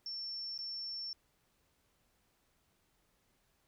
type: tone with dropouts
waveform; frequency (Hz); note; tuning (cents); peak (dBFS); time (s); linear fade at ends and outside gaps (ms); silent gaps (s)
sine; 5420; E8; +47; -39; 0.06-1.13; 1; 0.578-0.589
effects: pink hiss -75 dBFS RMS until 3.67 s